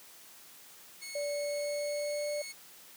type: tone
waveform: 15% pulse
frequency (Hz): 2192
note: C#7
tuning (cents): -20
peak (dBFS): -35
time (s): 1.01-2.53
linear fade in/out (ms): 20
type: tone with pitch glide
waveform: sine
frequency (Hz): 580 to 589.1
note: D5 to D5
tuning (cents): -22 to +5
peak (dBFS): -32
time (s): 1.15-2.42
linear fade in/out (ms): 5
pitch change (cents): +27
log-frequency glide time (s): 1.3-2.3
effects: white hiss -54 dBFS RMS until 2.96 s + high-pass 150 Hz 12 dB/octave